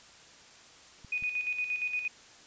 clicks, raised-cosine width 5 ms, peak -37 dBFS, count 2, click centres 1.047 / 1.225 s
sine tone with tremolo, 2481 Hz, D#7, 6 cents flat, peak -28 dBFS, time 1.12-2.08 s, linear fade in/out 5 ms, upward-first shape square, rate 8.6 Hz, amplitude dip 55%
effects white hiss -54 dBFS RMS until 2.46 s + resampled to 16000 Hz

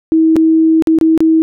sine tone with dropouts, 321.3 Hz, E4, 44 cents flat, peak -6 dBFS, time 0.12-1.42 s, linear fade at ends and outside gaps 0 ms, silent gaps 0.358-0.365 / 0.823-0.872 / 0.987-1.012 / 1.177-1.205 s, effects none

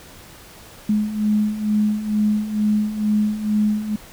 sine beating tone pair, 209.9 / 212.1 Hz, G#3 / G#3, +19 / +37 cents, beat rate 2.2 Hz, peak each -23 / -18 dBFS, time 0.89-3.96 s, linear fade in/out 5 ms, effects pink hiss -43 dBFS RMS until 4.12 s

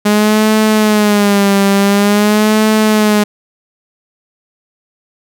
sawtooth tone with vibrato, 207.1 Hz, G#3, 5 cents flat, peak -4 dBFS, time 0.05-3.24 s, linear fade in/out 10 ms, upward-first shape sine, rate 0.47 Hz, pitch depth 79 cents each way, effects none

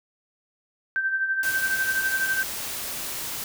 sine tone with tremolo, 1559 Hz, G6, 10 cents flat, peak -20 dBFS, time 0.96-2.43 s, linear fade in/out 0 ms, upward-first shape sine, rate 12 Hz, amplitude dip 55%
white noise, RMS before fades -32 dBFS, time 1.43-3.44 s, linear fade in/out 2 ms
effects none

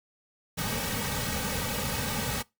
pink noise with comb filter, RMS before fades -31 dBFS, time 0.57-2.43 s, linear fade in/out 20 ms, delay 2.9 ms, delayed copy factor -0.9, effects noise-tail reverb RT60 0.2 s tail -22 dB re dry

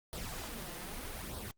pink noise with flanger, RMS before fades -42 dBFS, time 0.13-1.51 s, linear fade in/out 0 ms, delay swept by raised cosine 0.21 to 5.81 ms, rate 0.81 Hz, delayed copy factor +0.6, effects Opus 48 kbps

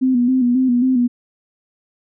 sine tone with vibrato, 251.1 Hz, B3, 29 cents sharp, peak -12 dBFS, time 0.01-1.08 s, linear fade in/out 20 ms, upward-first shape square, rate 3.7 Hz, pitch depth 56 cents each way, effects none

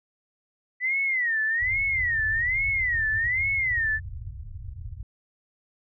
sine tone with vibrato, 1959 Hz, B6, 15 cents flat, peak -22 dBFS, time 0.8-4 s, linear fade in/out 50 ms, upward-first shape sine, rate 1.2 Hz, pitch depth 200 cents each way
white low-pass noise, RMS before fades -37 dBFS, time 1.6-5.03 s, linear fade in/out 2 ms, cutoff 110 Hz, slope 48 dB/octave
effects none

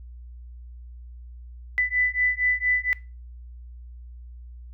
sine beating tone pair, 1991 / 1995.3 Hz, B6 / B6, +14 / +17 cents, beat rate 4.3 Hz, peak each -24 dBFS, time 1.78-2.93 s, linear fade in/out 0 ms, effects noise-tail reverb RT60 0.3 s tail -21 dB re dry + added 60 Hz sine -39 dBFS peak until 4.73 s

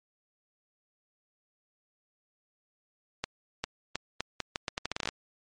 accelerating click train, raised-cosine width 0.2 ms, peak -13 dBFS, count 16, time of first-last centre 3.24-5.089 s, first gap 400 ms, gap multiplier 0.79, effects MP3 48 kbps

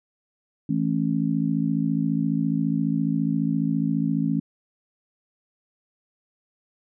harmonic tone, 54.6 Hz, A1, 13 cents flat, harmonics 3 / 4 / 5, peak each -25 / -25 / -25 dBFS, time 0.69-4.4 s, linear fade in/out 5 ms, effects none

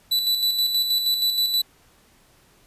45% pulse tone with tremolo, 3968 Hz, B7, 7 cents sharp, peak -18 dBFS, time 0.11-1.62 s, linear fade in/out 10 ms, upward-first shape square, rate 6.3 Hz, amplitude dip 45%, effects pink hiss -57 dBFS RMS until 2.66 s + resampled to 32000 Hz

